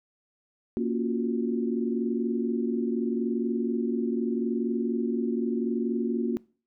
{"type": "chord", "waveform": "sine", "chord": "Gb major seventh", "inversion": "first", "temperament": "equal", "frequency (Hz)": [233.1, 277.2, 349.2, 370], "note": ["Bb3", "Db4", "F4", "Gb4"], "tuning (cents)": [0, 0, 0, 0], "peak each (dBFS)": [-27, -33, -32, -32], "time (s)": [0.77, 6.37], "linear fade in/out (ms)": 0, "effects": ["noise-tail reverb RT60 0.4 s tail -22 dB re dry"]}